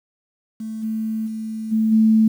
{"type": "tone with level steps", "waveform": "sine", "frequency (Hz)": 220, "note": "A3", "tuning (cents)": 0, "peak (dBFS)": [-26, -21, -25, -15, -11], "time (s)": [0.6, 2.28], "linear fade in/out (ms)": 5, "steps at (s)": [0.82, 1.26, 1.71, 1.91], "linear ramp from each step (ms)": 20, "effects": ["8-bit"]}